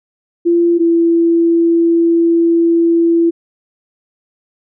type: tone pair in turn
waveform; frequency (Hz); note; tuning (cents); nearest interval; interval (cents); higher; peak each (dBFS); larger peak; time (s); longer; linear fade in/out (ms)
sine; 342.1 / 335.6; F4 / E4; -36 / +31; unison; 33; first; -8; neither; 0.45-0.79 / 0.79-3.31; second; 20
effects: none